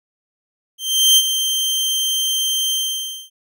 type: tone with ADSR envelope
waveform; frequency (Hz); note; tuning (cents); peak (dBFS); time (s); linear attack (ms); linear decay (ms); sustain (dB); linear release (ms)
sawtooth; 3141; G7; +3; -5; 0.78-3.3; 390; 47; -9; 570
effects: none